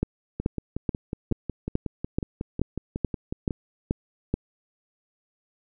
two click trains, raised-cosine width 3 ms, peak -16 / -10 dBFS, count 18 / 11, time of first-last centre 0.4-3.508 / 0.03-4.34 s, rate 5.47 / 2.32 Hz, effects none

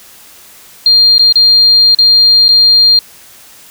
sine tone with dropouts, 4200 Hz, C8, 6 cents sharp, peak -3 dBFS, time 0.86-2.99 s, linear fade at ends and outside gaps 2 ms, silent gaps 1.182-1.193 / 1.325-1.356 / 1.948-1.987 / 2.483-2.489 s, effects white hiss -38 dBFS RMS until 3.7 s

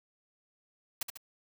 white noise with echo, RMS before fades -33 dBFS, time 1.01-1.03 s, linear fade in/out 5 ms, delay 72 ms, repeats 2, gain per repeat -6 dB, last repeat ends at 1.174 s, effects none

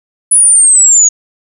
sine linear sweep, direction down, 10010 to 6645 Hz, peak -3 dBFS, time 0.31-1.09 s, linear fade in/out 10 ms, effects none

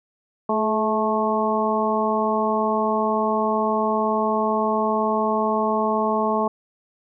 harmonic tone with a mistuned harmonic, 217.9 Hz, A3, 17 cents flat, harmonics 1 / 2 / 3 / 4 / 5, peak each -25 / -25 / -25 / -25 / -25 dBFS, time 0.49-6.48 s, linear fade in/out 5 ms, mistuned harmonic 2, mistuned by -30 cents, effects none

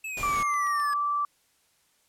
square exponential sweep, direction down, 2632 to 1671 Hz, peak -33 dBFS, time 0.04-0.94 s, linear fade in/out 5 ms
pink noise, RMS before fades -37 dBFS, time 0.17-0.43 s, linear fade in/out 2 ms
sine tone, 1165 Hz, D6, 14 cents flat, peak -24 dBFS, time 0.23-1.25 s, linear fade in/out 2 ms
click train, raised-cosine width 0.2 ms, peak -31 dBFS, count 6, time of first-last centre 0.28-0.929 s, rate 7.7 Hz
effects white hiss -67 dBFS RMS until 2.08 s + low-pass 12000 Hz 12 dB/octave

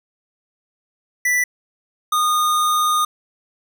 square tone pair in turn, 1975.5 / 1227.4 Hz, B6 / D#6, 0 / -24 cents, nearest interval minor sixth, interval 824 cents, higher first, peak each -16 dBFS, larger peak neither, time 1.25-1.44 / 2.12-3.05 s, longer second, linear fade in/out 5 ms, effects none

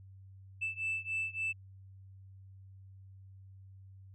sine beating tone pair, 2640 / 2643.5 Hz, E7 / E7, +2 / +4 cents, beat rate 3.5 Hz, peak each -35 / -36 dBFS, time 0.61-1.53 s, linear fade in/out 20 ms, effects tanh soft clip ceiling -29 dBFS + added 96 Hz sine -51 dBFS peak until 4.14 s

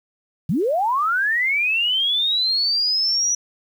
sine linear sweep, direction up, 130.81 to 5890 Hz, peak -17 dBFS, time 0.49-3.35 s, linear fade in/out 5 ms, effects 8-bit

